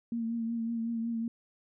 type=tone with vibrato; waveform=sine; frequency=230 Hz; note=A#3; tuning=23 cents flat; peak=-30 dBFS; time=0.12-1.28 s; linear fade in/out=2 ms; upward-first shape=triangle; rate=5.4 Hz; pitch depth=37 cents each way; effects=none